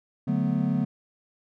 triangle chord, B minor seventh, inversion first, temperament equal, 146.83 / 185 / 220 / 246.9 Hz, D3 / F#3 / A3 / B3, 0 / 0 / 0 / 0 cents, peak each -26 dBFS, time 0.27-0.85 s, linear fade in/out 10 ms, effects none

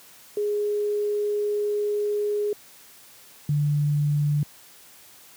sine tone pair in turn, 415.3 / 146.83 Hz, G#4 / D3, 0 / 0 cents, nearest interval octave + tritone, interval 1800 cents, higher first, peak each -22 / -19 dBFS, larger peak second, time 0.37-2.53 / 3.49-4.43 s, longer first, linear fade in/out 2 ms, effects white hiss -50 dBFS RMS until 5.36 s + high-pass 80 Hz 12 dB/octave

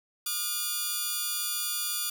5% pulse tone cluster, 1214 / 1432 / 3442 / 4748 Hz, D#6 / F6 / A7 / D8, -43 / +43 / -39 / +18 cents, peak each -26 dBFS, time 0.26-2.1 s, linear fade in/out 5 ms, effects none

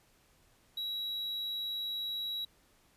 triangle tone, 3880 Hz, B7, 31 cents flat, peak -33 dBFS, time 0.77-2.45 s, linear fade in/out 5 ms, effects pink hiss -67 dBFS RMS until 2.96 s + resampled to 32000 Hz

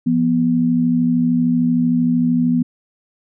sine tone pair together, 171.4 / 244.5 Hz, F3 / B3, -32 / -17 cents, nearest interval tritone, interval 615 cents, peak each -19 / -14 dBFS, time 0.06-2.63 s, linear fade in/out 10 ms, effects none

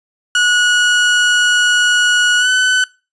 30% pulse tone with pitch glide, 1459 to 1507 Hz, F#6 to F#6, -25 to +31 cents, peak -8 dBFS, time 0.35-2.84 s, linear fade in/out 2 ms, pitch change +56 cents, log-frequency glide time 2.38-2.49 s, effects noise-tail reverb RT60 0.3 s tail -22 dB re dry + resampled to 22050 Hz

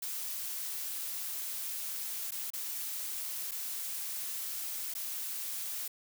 blue noise with dropouts, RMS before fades -38 dBFS, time 0.02-5.88 s, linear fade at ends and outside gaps 5 ms, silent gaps 2.309-2.318 / 2.504-2.534 / 3.512-3.516 / 4.939-4.95 s, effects none

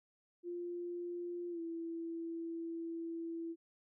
sine tone with pitch glide, 349.2 to 332.3 Hz, F4 to E4, 0 to +14 cents, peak -39 dBFS, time 0.43-3.56 s, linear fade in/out 50 ms, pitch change -86 cents, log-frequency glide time 1.5-1.6 s, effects none

